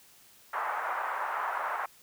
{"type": "band-pass noise", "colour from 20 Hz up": "pink", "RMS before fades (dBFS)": -33, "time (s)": [0.53, 1.86], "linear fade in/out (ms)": 5, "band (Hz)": [800, 1500], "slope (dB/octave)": 24, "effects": ["white hiss -58 dBFS RMS until 2.02 s"]}